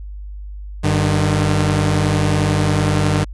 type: tone pair together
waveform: sawtooth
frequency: 97.3 / 151.43 Hz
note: G2 / D#3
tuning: -12 / -47 cents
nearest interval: minor sixth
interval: 765 cents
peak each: -13 dBFS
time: 0.83-3.25 s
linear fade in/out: 20 ms
effects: added 50 Hz sine -28 dBFS peak until 3.33 s + resampled to 24000 Hz